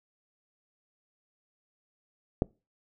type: click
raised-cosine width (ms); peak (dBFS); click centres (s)
2; -10; 2.421
effects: noise-tail reverb RT60 0.3 s tail -26 dB re dry